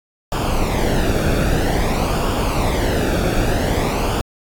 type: noise with flanger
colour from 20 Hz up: brown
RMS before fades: -18 dBFS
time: 0.32-4.21 s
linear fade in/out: 0 ms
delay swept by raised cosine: 0.49 to 1 ms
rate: 0.51 Hz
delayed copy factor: -0.6
effects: AAC 64 kbps